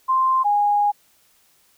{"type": "tone pair in turn", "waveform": "sine", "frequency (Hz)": [1046.5, 823], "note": ["C6", "G#5"], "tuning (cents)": [0, -16], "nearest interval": "major third", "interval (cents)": 416, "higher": "first", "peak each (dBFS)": -15, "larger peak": "neither", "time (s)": [[0.08, 0.44], [0.44, 0.92]], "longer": "second", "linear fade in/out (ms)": 20, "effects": ["white hiss -59 dBFS RMS until 1.77 s"]}